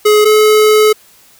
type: tone pair in turn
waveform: square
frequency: 422.5 / 428.4 Hz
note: G#4 / A4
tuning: +30 / -46 cents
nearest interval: unison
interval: 24 cents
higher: second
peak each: -6 dBFS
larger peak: neither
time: 0.05-0.25 / 0.25-0.93 s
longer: second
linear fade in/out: 10 ms
effects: white hiss -45 dBFS RMS until 1.39 s